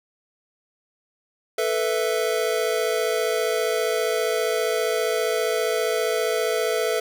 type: chord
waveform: square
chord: A suspended second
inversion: none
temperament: just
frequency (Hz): 440 / 495 / 660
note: A4 / B4 / E5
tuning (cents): 0 / +4 / +2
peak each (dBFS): -25 / -27 / -27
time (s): 1.58-7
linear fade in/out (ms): 5
effects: none